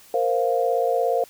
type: chord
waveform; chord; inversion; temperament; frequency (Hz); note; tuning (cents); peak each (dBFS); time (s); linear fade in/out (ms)
sine; Bb suspended second; none; equal; 466.2 / 523.3 / 698.5; Bb4 / C5 / F5; 0 / 0 / 0; -23; 0.14-1.24; 2
effects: white hiss -50 dBFS RMS until 1.29 s